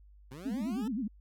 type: linear sweep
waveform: 20% pulse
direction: up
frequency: 120.9 to 450 Hz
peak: -39 dBFS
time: 0.31-0.88 s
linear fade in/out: 5 ms
type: tone with vibrato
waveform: sine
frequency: 235.2 Hz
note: A#3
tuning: 16 cents sharp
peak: -31 dBFS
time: 0.45-1.08 s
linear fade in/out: 10 ms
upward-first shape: sine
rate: 9.6 Hz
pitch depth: 280 cents each way
effects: added 50 Hz sine -54 dBFS peak until 1.2 s